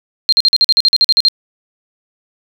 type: tone bursts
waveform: sine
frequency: 4186 Hz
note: C8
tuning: in tune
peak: -6 dBFS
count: 13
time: 0.29-1.284 s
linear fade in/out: 0 ms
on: 34 ms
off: 46 ms
effects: none